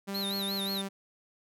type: tone with pitch glide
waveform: sawtooth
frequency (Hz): 197.5 to 195.8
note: G3 to G3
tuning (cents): +13 to -2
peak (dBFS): -30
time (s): 0.07-0.89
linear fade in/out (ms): 20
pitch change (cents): -15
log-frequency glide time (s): 0.36-0.76
type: tone with vibrato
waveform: square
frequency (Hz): 3951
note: B7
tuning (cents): 0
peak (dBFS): -33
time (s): 0.14-0.82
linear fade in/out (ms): 10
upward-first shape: sine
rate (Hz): 5.6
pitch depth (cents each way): 160
effects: none